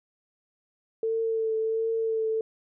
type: tone with vibrato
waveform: sine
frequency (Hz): 446.6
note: A4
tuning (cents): +26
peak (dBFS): -24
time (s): 1.03-2.41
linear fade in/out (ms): 2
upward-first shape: triangle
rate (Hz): 1.4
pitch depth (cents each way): 23
effects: none

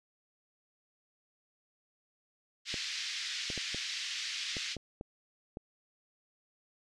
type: band-pass noise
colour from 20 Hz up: white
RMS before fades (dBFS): -38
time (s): 2.65-4.77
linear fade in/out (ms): 50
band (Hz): 1900 to 5400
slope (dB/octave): 24
type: clicks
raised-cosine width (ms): 2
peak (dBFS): -27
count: 8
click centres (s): 2.742 / 3.502 / 3.577 / 3.746 / 4.568 / 4.767 / 5.011 / 5.571
effects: low-pass 9000 Hz 12 dB/octave

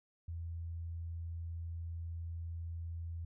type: tone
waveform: sine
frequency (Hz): 83.7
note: E2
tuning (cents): +27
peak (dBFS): -39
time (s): 0.28-3.25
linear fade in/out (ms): 5
effects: none

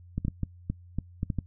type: clicks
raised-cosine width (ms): 5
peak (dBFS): -16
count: 9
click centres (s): 0.18 / 0.25 / 0.282 / 0.433 / 0.7 / 0.986 / 1.231 / 1.302 / 1.387
effects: noise-tail reverb RT60 0.1 s tail -22 dB re dry + added 88 Hz sine -48 dBFS peak until 1.46 s

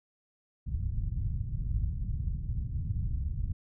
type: low-pass noise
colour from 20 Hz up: white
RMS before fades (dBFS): -32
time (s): 0.66-3.53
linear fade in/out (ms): 10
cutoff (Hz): 110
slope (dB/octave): 24
effects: none

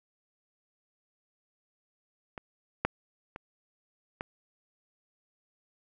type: clicks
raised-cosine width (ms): 0.5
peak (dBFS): -24 / -10 / -25 / -19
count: 4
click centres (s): 2.378 / 2.85 / 3.361 / 4.209
effects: none

